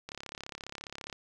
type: click train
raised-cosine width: 0.2 ms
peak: -23 dBFS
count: 37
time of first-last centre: 0.09-1.127 s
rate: 34.7 Hz
effects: none